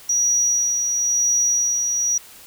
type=tone with tremolo; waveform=sine; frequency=5790 Hz; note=F#8; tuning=38 cents flat; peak=-14 dBFS; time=0.09-2.18 s; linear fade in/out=5 ms; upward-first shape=sine; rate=0.98 Hz; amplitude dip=40%; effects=tanh soft clip ceiling -11 dBFS + white hiss -44 dBFS RMS until 2.46 s